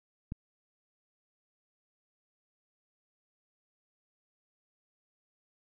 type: click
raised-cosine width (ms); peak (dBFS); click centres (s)
5; -24; 0.321
effects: none